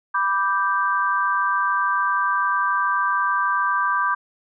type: chord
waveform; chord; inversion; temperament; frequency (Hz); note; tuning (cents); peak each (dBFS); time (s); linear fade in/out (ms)
sine; G major; first; equal; 987.8 / 1174.7 / 1568; B5 / D6 / G6; 0 / 0 / 0; -24 / -21 / -23; 0.14-4.15; 10
effects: none